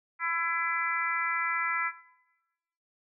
harmonic tone, 334.9 Hz, E4, 27 cents sharp, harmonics 3 / 4 / 5 / 6 / 7, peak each -36 / -32 / -36 / -32 / -38 dBFS, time 0.19-1.92 s, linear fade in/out 50 ms, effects noise-tail reverb RT60 1.0 s tail -17 dB re dry

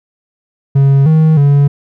triangle tone with pitch steps, 137.8 / 157.9 / 142.2 Hz, C#3 / D#3 / C#3, -10 / +26 / +45 cents, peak -3 dBFS, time 0.75-1.68 s, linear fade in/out 10 ms, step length 310 ms, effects none

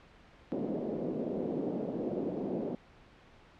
pink band-pass noise, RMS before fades -35 dBFS, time 0.52-2.75 s, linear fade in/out 0 ms, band 200 to 530 Hz, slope 24 dB/octave, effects pink hiss -58 dBFS RMS until 3.59 s + low-pass 3000 Hz 12 dB/octave

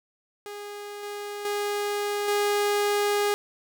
sawtooth tone with level steps, 411 Hz, G#4, 18 cents flat, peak -32 / -29 / -22 / -18 dBFS, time 0.46-3.34 s, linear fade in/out 0 ms, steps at 1.03 / 1.45 / 2.28 s, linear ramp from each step 2 ms, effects none

